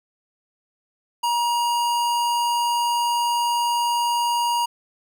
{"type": "tone", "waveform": "square", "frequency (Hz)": 950, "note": "A#5", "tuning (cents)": 33, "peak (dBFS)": -20, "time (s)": [1.23, 4.66], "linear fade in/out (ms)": 10, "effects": []}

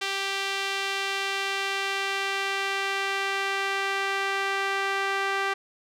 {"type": "tone with band-pass filter sweep", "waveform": "sawtooth", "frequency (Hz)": 392, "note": "G4", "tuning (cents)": 0, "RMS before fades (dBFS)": -28, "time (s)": [0.01, 5.54], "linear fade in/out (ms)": 10, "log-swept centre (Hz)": [3100, 1700], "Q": 1.1, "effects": []}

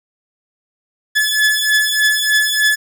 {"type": "beating tone pair", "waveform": "sawtooth", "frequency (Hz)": [1717, 1720.3], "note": ["A6", "A6"], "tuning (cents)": [-43, -39], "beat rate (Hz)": 3.3, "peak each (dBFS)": -12, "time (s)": [1.15, 2.76], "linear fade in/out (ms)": 20, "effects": []}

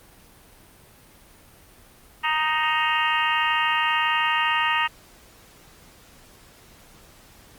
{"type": "harmonic tone with a mistuned harmonic", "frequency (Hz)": 310.9, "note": "D#4", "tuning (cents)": -1, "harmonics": [3, 4, 5, 6, 7, 8, 9, 10], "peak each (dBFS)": [-25, -26, -35, -25, -33, -31, -27, -36], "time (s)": [2.23, 4.88], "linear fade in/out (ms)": 20, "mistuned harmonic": 8, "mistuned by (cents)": 42, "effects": ["pink hiss -51 dBFS RMS until 7.58 s", "Opus 32 kbps"]}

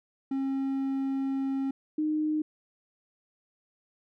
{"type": "tone pair in turn", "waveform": ["triangle", "sine"], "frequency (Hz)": [270.1, 307], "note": ["C#4", "D#4"], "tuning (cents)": [-45, -23], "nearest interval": "major second", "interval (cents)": 222, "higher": "second", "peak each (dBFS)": -25, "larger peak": "neither", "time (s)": [[0.31, 1.71], [1.98, 2.42]], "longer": "first", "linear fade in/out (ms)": 5, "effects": []}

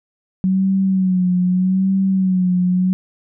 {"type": "tone with vibrato", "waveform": "sine", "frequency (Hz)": 186.4, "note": "F#3", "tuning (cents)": 13, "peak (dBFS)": -13, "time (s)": [0.44, 2.93], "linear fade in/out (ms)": 0, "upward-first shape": "sine", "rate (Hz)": 0.81, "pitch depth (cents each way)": 58, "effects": []}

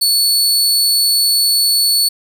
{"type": "tone", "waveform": "sawtooth", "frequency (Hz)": 4435, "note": "C#8", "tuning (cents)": 0, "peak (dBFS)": -8, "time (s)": [0.01, 2.09], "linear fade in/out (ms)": 10, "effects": []}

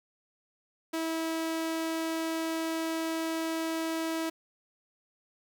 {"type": "tone", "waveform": "sawtooth", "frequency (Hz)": 324.8, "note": "E4", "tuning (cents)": -26, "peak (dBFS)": -26, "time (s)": [0.93, 4.3], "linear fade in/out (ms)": 10, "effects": ["11-bit"]}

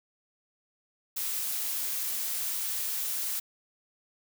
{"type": "noise", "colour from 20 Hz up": "blue", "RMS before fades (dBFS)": -32, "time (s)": [1.16, 3.4], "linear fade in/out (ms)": 10, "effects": []}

